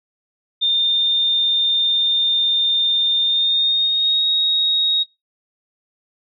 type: tone with pitch glide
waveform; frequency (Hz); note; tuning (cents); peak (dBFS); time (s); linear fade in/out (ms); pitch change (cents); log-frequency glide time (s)
sine; 3619 to 3766; A7 to A#7; +48 to +17; -14; 0.61-5.04; 20; +69; 3.22-4.26
effects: noise-tail reverb RT60 0.2 s tail -20 dB re dry